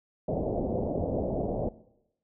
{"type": "low-pass noise", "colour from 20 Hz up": "white", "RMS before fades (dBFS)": -30, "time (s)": [0.28, 1.69], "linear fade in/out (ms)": 5, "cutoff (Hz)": 680, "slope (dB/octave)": 48, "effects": ["noise-tail reverb RT60 0.8 s tail -18 dB re dry"]}